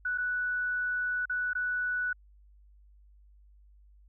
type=tone with dropouts; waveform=sine; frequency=1480 Hz; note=F#6; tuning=in tune; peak=-28 dBFS; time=0.05-2.13 s; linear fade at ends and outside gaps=5 ms; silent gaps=0.177-0.182 / 1.256-1.296 / 1.533-1.551 s; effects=added 50 Hz sine -55 dBFS peak until 4.08 s